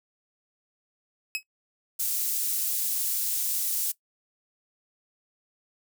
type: tone with exponential decay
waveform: sawtooth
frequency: 2557 Hz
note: D#7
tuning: 47 cents sharp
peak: -20 dBFS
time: 1.35-1.43 s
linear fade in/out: 0 ms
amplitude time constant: 17 ms
type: high-pass noise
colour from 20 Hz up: pink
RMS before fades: -28 dBFS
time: 1.99-3.92 s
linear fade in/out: 10 ms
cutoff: 10000 Hz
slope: 12 dB/octave
effects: noise-tail reverb RT60 0.1 s tail -19 dB re dry